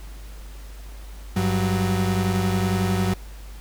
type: tone pair together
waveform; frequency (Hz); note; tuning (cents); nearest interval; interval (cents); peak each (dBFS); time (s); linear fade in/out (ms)
35% pulse; 98 / 185; G2 / F#3; 0 / 0; major seventh; 1100; -21; 1.36-3.14; 5
effects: added 50 Hz sine -36 dBFS peak until 3.6 s + pink hiss -48 dBFS RMS until 3.6 s